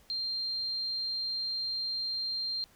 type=tone; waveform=sine; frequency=4180 Hz; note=C8; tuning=2 cents flat; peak=-31 dBFS; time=0.1-2.64 s; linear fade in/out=0 ms; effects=pink hiss -62 dBFS RMS until 2.75 s